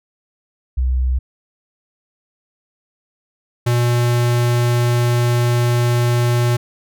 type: tone pair in turn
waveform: sine / square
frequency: 63.6 / 120.55 Hz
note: C2 / B2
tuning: -48 / -41 cents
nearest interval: major seventh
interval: 1107 cents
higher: second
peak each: -14 / -14 dBFS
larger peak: neither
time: 0.77-1.19 / 3.66-6.57 s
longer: second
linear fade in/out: 10 ms
effects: none